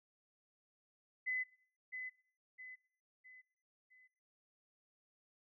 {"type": "tone with echo", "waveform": "sine", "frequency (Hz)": 2018, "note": "B6", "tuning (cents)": 37, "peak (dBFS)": -35, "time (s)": [1.26, 1.44], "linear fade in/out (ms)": 20, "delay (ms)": 660, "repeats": 4, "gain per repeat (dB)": -7, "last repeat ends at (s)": 4.08, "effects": ["noise-tail reverb RT60 0.5 s tail -19 dB re dry"]}